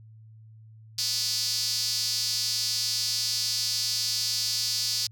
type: tone with high-pass filter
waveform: sawtooth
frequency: 246.9 Hz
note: B3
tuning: in tune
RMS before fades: -28 dBFS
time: 0.98-5.07 s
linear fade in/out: 5 ms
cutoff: 4800 Hz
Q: 5.1
effects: added 110 Hz sine -47 dBFS peak until 5.11 s